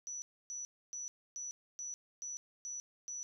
sine tone bursts, 5920 Hz, F#8, in tune, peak -40 dBFS, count 8, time 0.07-3.23 s, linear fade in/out 0 ms, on 150 ms, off 280 ms, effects none

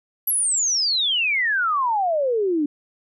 sine exponential sweep, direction down, 11910 to 283.2 Hz, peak -18 dBFS, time 0.27-2.66 s, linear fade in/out 5 ms, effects none

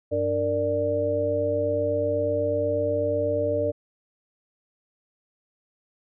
harmonic tone with a mistuned harmonic, 98 Hz, G2, in tune, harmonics 1 / 3 / 5 / 6, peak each -31 / -32 / -27 / -24 dBFS, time 0.11-3.72 s, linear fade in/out 20 ms, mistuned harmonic 5, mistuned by -110 cents, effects none

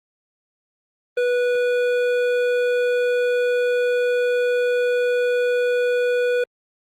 triangle tone with hard clipping, 490.5 Hz, B4, 12 cents flat, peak -19 dBFS, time 1.17-6.44 s, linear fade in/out 5 ms, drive 15 dB, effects Opus 24 kbps

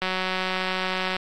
click train, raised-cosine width 0.3 ms, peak -10 dBFS, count 214, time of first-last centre 0.02-1.165 s, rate 186 Hz, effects AAC 64 kbps

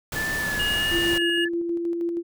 pink noise, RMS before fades -31 dBFS, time 0.12-1.18 s, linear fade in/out 2 ms
sine tone with vibrato, 1732 Hz, A6, 28 cents flat, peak -25 dBFS, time 0.15-1.49 s, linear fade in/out 20 ms, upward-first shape sine, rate 1.5 Hz, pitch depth 35 cents each way
triangle tone, 2861 Hz, F7, 41 cents sharp, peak -23 dBFS, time 0.59-1.45 s, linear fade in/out 10 ms
sine tone with tremolo, 340.9 Hz, F4, 42 cents flat, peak -22 dBFS, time 0.9-2.23 s, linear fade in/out 50 ms, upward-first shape square, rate 6.3 Hz, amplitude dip 30%
effects none

